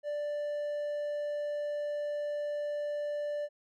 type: tone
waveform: triangle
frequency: 588 Hz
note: D5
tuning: 2 cents sharp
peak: -30 dBFS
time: 0.03-3.49 s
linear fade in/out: 50 ms
effects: none